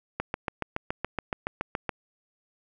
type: click train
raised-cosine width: 0.5 ms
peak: -13 dBFS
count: 13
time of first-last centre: 0.2-1.893 s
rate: 7.09 Hz
effects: none